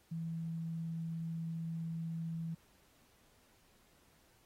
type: tone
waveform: sine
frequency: 164.4 Hz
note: E3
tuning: 4 cents flat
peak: -37 dBFS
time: 0.11-2.55 s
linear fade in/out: 10 ms
effects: pink hiss -69 dBFS RMS until 4.45 s + AAC 48 kbps